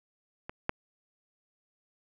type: clicks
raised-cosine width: 0.5 ms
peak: -23 / -12 dBFS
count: 2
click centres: 0.495 / 0.694 s
effects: none